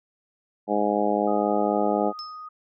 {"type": "harmonic tone", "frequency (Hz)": 103.83, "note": "G#2", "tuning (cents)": 0, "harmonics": [2, 3, 4, 5, 6, 7, 8], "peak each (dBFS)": [-28, -28, -28, -28, -28, -28, -28], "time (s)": [0.67, 2.13], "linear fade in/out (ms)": 50}
{"type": "tone", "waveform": "sine", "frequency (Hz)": 1244.5, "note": "D#6", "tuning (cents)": 0, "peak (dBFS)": -36, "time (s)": [1.27, 2.49], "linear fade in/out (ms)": 10}
{"type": "tone with exponential decay", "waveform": "sine", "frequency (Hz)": 5230, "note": "E8", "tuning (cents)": -15, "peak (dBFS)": -31, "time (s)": [2.19, 2.46], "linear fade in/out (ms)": 0, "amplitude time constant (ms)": 57}
{"effects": []}